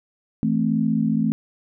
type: chord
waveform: sine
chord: A minor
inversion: second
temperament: equal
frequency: 164.81 / 220 / 261.6 Hz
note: E3 / A3 / C4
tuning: 0 / 0 / 0 cents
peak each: -24 / -20 / -24 dBFS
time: 0.43-1.32 s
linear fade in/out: 0 ms
effects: none